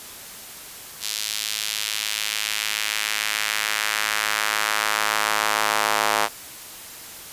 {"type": "tone with high-pass filter sweep", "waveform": "square", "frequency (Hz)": 53.4, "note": "G#1", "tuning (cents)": 49, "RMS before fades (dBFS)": -24, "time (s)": [1, 6.29], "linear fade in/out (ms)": 50, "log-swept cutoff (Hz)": [4100, 840], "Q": 1.2, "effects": ["white hiss -39 dBFS RMS until 7.32 s", "resampled to 32000 Hz"]}